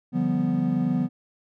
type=chord; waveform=triangle; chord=G dominant seventh; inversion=second; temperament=equal; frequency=146.83 / 174.61 / 196 / 246.9 Hz; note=D3 / F3 / G3 / B3; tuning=0 / 0 / 0 / 0 cents; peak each=-28 / -24 / -28 / -22 dBFS; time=0.12-1.09 s; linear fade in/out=50 ms; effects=none